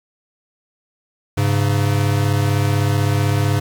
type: tone pair together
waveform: square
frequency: 101.34 / 137.2 Hz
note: G#2 / C#3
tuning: -42 / -17 cents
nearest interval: perfect fourth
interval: 525 cents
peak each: -17 / -20 dBFS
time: 1.37-3.6 s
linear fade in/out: 10 ms
effects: 7-bit